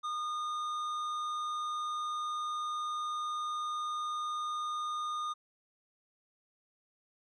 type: tone with tanh clipping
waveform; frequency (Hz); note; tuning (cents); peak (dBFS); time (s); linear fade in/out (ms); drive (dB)
sine; 1222; D#6; -32; -35; 0.03-5.34; 20; 10
effects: none